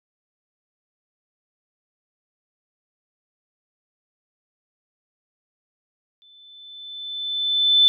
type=tone with exponential growth; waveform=sine; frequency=3520 Hz; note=A7; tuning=in tune; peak=-10 dBFS; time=6.22-7.88 s; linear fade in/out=0 ms; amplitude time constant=360 ms; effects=none